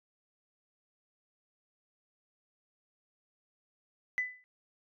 sine tone with exponential decay, 2000 Hz, B6, 21 cents sharp, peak -25 dBFS, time 4.18-4.44 s, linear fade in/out 0 ms, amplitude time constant 56 ms, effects tanh soft clip ceiling -21 dBFS

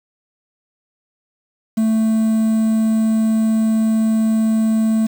triangle tone with quantisation, 221.1 Hz, A3, 9 cents sharp, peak -11 dBFS, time 1.77-5.07 s, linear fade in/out 10 ms, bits 6, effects none

